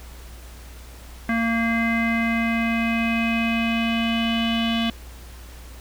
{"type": "tone with low-pass filter sweep", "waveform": "square", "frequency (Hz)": 229.4, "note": "A#3", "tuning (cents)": -28, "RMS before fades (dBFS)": -22, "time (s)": [1.29, 4.9], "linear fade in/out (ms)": 2, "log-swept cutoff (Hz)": [1900, 3200], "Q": 6.4, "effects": ["added 60 Hz sine -39 dBFS peak until 5.8 s", "pink hiss -46 dBFS RMS until 5.8 s"]}